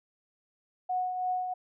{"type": "tone with tremolo", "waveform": "sine", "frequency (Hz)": 734, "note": "F#5", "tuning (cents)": -14, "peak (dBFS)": -26, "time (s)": [0.89, 1.54], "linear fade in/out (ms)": 10, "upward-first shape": "triangle", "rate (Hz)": 3, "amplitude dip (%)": 50, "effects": []}